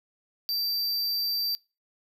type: tone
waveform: square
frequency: 4677 Hz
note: D8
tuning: 8 cents flat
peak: -27 dBFS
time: 0.49-1.55 s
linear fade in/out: 0 ms
effects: noise-tail reverb RT60 0.3 s tail -25 dB re dry